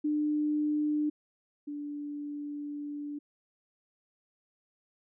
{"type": "tone pair in turn", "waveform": "sine", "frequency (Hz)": [299.7, 291.8], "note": ["D4", "D4"], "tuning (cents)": [35, -11], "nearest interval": "unison", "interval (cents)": 46, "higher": "first", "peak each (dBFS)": [-26, -35], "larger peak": "first", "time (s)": [[0.04, 1.1], [1.67, 3.19]], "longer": "second", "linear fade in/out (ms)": 10, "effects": []}